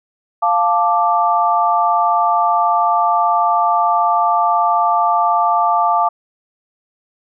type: chord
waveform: sine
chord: D minor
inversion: first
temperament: equal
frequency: 698.5 / 880 / 1174.7 Hz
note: F5 / A5 / D6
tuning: 0 / 0 / 0 cents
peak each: -16 dBFS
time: 0.42-6.09 s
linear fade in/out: 10 ms
effects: none